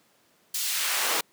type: noise with high-pass filter sweep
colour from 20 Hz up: pink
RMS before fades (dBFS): -27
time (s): 0.54-1.21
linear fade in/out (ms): 5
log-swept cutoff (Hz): 5100 to 460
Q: 0.73
effects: pink hiss -63 dBFS RMS until 1.32 s + high-pass 200 Hz 12 dB/octave